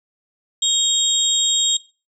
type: tone cluster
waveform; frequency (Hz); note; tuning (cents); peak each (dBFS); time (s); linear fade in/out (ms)
sine; 3229 / 3746 / 7500; G#7 / A#7 / A#8; -49 / +8 / +10; -20; 0.62-1.77; 5
effects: noise-tail reverb RT60 0.3 s tail -17 dB re dry